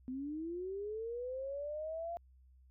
sine linear sweep, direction up, 250 to 693 Hz, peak -38 dBFS, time 0.08-2.17 s, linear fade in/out 0 ms, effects added 64 Hz sine -60 dBFS peak until 2.7 s

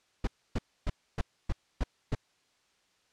brown noise bursts, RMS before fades -28 dBFS, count 7, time 0.24-2.151 s, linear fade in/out 5 ms, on 33 ms, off 280 ms, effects white hiss -70 dBFS RMS until 3.12 s + low-pass 6000 Hz 12 dB/octave

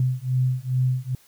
sine beating tone pair, 126.8 / 129.2 Hz, B2 / C3, +46 / -21 cents, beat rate 2.4 Hz, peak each -23 dBFS, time 0-1.15 s, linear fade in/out 2 ms, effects white hiss -56 dBFS RMS until 1.27 s

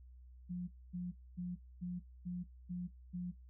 sine tone bursts, 178.1 Hz, F3, 34 cents sharp, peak -38 dBFS, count 7, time 0.49-3.32 s, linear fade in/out 20 ms, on 190 ms, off 250 ms, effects noise-tail reverb RT60 0.2 s tail -23 dB re dry + added 62 Hz sine -54 dBFS peak until 3.49 s

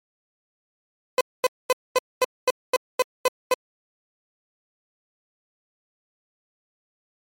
30% pulse tone bursts, 508 Hz, B4, 49 cents sharp, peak -13 dBFS, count 10, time 1.18-3.54 s, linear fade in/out 2 ms, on 29 ms, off 230 ms, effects MP3 64 kbps

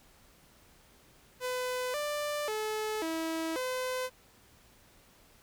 sawtooth tone with pitch steps, 503 / 591 / 431.3 / 324.4 / 510 Hz, B4 / D5 / A4 / E4 / C5, +32 / +11 / -35 / -28 / -44 cents, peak -28 dBFS, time 1.4-4.1 s, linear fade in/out 50 ms, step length 540 ms, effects pink hiss -61 dBFS RMS until 5.42 s

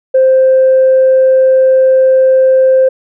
sine tone, 523.3 Hz, C5, in tune, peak -3 dBFS, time 0.14-2.89 s, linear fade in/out 10 ms, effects tanh soft clip ceiling -1 dBFS

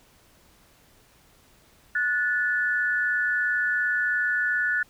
sine tone pair together, 1464.8 / 1742 Hz, F#6 / A6, -18 / -18 cents, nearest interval minor third, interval 300 cents, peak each -24 / -25 dBFS, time 1.95-4.83 s, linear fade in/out 5 ms, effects pink hiss -58 dBFS RMS until 4.89 s

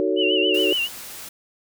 sine chord, D# half-diminished seventh, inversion none, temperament just, 311.1 / 373.4 / 448 / 560 Hz, D#4 / F#4 / A4 / C#5, 0 / +16 / +31 / +18 cents, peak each -25 / -22 / -25 / -26 dBFS, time 0-0.73 s, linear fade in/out 0 ms
sine tone with vibrato, 2875 Hz, F7, 50 cents sharp, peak -20 dBFS, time 0.16-0.89 s, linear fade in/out 50 ms, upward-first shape sine, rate 7.2 Hz, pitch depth 84 cents each way
white noise, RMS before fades -37 dBFS, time 0.54-1.29 s, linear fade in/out 5 ms
effects none

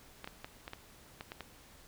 clicks, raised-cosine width 0.3 ms, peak -26 dBFS, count 8, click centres 0.244 / 0.275 / 0.445 / 0.679 / 0.734 / 1.209 / 1.319 / 1.407 s, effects pink hiss -58 dBFS RMS until 1.87 s

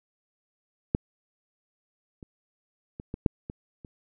clicks, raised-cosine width 3 ms, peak -9 / -30 / -24 / -20 / -7 / -22 / -30 dBFS, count 7, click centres 0.949 / 2.228 / 2.999 / 3.141 / 3.262 / 3.499 / 3.848 s, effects none

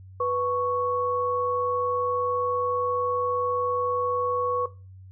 sine tone pair together, 493.9 / 1108.7 Hz, B4 / C#6, 0 / 0 cents, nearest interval octave + major second, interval 1400 cents, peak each -25 dBFS, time 0.2-4.66 s, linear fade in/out 5 ms, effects noise-tail reverb RT60 0.3 s tail -17 dB re dry + added 94 Hz sine -43 dBFS peak until 5.11 s

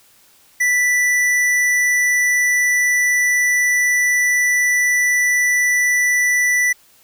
triangle tone with hard clipping, 1974 Hz, B6, 1 cent flat, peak -15 dBFS, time 0.6-6.73 s, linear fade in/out 10 ms, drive 16 dB, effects white hiss -52 dBFS RMS until 7.03 s

